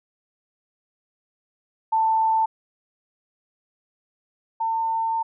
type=tone pair in turn; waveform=sine; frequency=888 / 901.4 Hz; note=A5 / A5; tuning=+16 / +42 cents; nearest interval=unison; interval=26 cents; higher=second; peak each=-17 / -21 dBFS; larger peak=first; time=1.92-2.46 / 4.6-5.23 s; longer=second; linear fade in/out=10 ms; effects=none